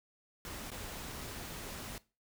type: noise with dropouts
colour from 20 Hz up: pink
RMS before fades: -44 dBFS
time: 0.45-1.98 s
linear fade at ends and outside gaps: 1 ms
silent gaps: 0.704-0.716 s
effects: noise-tail reverb RT60 0.3 s tail -19 dB re dry